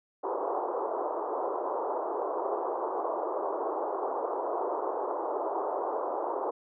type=band-pass noise; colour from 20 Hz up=pink; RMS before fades=-32 dBFS; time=0.23-6.51 s; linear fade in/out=10 ms; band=360 to 1100 Hz; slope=48 dB/octave; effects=none